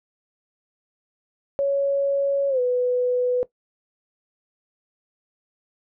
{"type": "tone with pitch glide", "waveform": "sine", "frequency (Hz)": [557, 496.2], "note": ["C#5", "B4"], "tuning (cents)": [8, 8], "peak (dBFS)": -18, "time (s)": [1.59, 3.43], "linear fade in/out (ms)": 0, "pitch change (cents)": -200, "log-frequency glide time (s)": [2.49, 2.6], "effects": ["noise-tail reverb RT60 0.1 s tail -17 dB re dry"]}